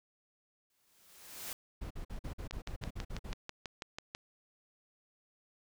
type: noise with exponential growth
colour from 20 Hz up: white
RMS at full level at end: -40 dBFS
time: 0.7-1.53 s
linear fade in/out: 2 ms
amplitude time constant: 180 ms
type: noise bursts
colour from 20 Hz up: brown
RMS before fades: -41 dBFS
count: 11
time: 1.81-3.336 s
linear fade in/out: 10 ms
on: 96 ms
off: 47 ms
type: click train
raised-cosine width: 0.2 ms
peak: -23 dBFS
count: 11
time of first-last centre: 2.51-4.149 s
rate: 6.1 Hz
effects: none